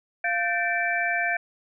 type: tone cluster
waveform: sine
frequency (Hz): 693 / 1554 / 1777 / 2325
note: F5 / G6 / A6 / D7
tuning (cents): -14 / -16 / +17 / -18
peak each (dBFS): -28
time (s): 0.24-1.37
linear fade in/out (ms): 5
effects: none